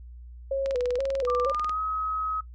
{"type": "tone with vibrato", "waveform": "sine", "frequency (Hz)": 518, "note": "C5", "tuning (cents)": -17, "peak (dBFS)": -23, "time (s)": [0.51, 1.52], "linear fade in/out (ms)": 5, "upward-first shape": "square", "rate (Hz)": 2.1, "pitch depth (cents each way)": 85}
{"type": "click train", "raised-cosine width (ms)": 0.2, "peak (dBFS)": -20, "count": 22, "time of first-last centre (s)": [0.66, 1.694], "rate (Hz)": 20.3}
{"type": "tone with pitch glide", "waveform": "sine", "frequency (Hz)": [1182, 1274.2], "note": ["D6", "D#6"], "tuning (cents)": [11, 41], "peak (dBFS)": -26, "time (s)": [1.27, 2.41], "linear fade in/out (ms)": 10, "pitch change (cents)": 130, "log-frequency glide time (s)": [1.45, 1.8]}
{"effects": ["noise-tail reverb RT60 0.1 s tail -17 dB re dry", "added 60 Hz sine -41 dBFS peak until 2.54 s"]}